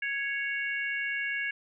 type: harmonic tone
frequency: 554.4 Hz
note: C#5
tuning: in tune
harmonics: 3 / 4 / 5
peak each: -32 / -33 / -38 dBFS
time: 0.02-1.51 s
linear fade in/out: 5 ms
effects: none